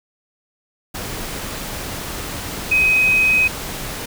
sine tone in noise, 2523 Hz, D#7, 23 cents sharp, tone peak -12 dBFS, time 2.71-3.48 s, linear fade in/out 10 ms, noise pink, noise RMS -28 dBFS, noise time 0.94-4.06 s, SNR +13 dB, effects none

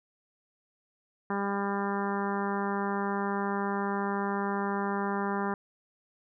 harmonic tone, 199.6 Hz, G3, 32 cents sharp, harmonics 1 / 2 / 3 / 4 / 5 / 6 / 7 / 8 / 9, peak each -32 / -34 / -43 / -36 / -36 / -39 / -41 / -42 / -44 dBFS, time 1.3-5.54 s, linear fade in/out 2 ms, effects none

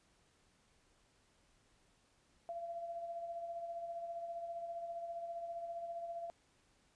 sine tone with tremolo, 681 Hz, F5, 44 cents flat, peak -39 dBFS, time 2.49-6.3 s, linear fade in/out 0 ms, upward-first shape sine, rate 15 Hz, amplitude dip 45%, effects pink hiss -72 dBFS RMS until 6.95 s + resampled to 22050 Hz

